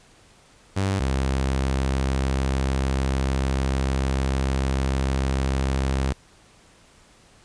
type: tone pair in turn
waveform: sawtooth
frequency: 97.1 / 66.69 Hz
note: G2 / C2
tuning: -16 / +34 cents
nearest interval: perfect fifth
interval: 650 cents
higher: first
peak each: -17 dBFS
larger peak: neither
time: 0.76-1 / 1-6.13 s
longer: second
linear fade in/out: 10 ms
effects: pink hiss -54 dBFS RMS until 7.44 s + resampled to 22050 Hz